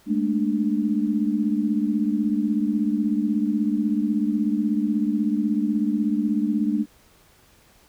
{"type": "tone cluster", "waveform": "sine", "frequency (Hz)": [208.3, 224.6, 296.3], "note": ["G#3", "A3", "D4"], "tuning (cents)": [5, 36, 15], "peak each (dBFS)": -24, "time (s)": [0.06, 6.86], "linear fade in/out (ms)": 50, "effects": ["pink hiss -56 dBFS RMS until 7.88 s"]}